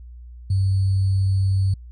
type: tone with sample-and-hold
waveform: sine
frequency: 96.4 Hz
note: G2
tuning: 28 cents flat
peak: -16 dBFS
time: 0.5-1.74 s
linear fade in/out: 5 ms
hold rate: 4410 Hz
effects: added 60 Hz sine -37 dBFS peak until 1.91 s + resampled to 22050 Hz